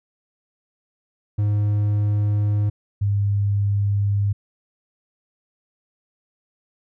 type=tone pair in turn; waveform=triangle / sine; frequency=103.83 / 101.11 Hz; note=G#2 / G#2; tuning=0 / -46 cents; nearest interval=unison; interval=46 cents; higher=first; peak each=-15 / -17 dBFS; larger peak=first; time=1.38-2.7 / 3.01-4.33 s; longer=neither; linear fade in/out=10 ms; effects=none